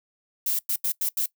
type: noise bursts at uneven times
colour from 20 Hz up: violet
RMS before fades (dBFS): -25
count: 5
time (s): 0.46-0.59 / 0.69-0.76 / 0.84-0.92 / 1.01-1.09 / 1.17-1.26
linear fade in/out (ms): 5
effects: noise-tail reverb RT60 0.1 s tail -20 dB re dry